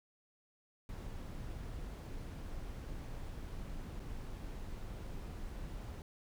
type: noise with dropouts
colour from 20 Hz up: brown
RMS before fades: -44 dBFS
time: 0.89-6.02 s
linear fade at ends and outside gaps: 1 ms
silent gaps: 3.996-4.001 s
effects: none